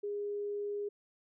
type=tone; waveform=sine; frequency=410 Hz; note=G#4; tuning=22 cents flat; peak=-34 dBFS; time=0.03-0.89 s; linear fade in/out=10 ms; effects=none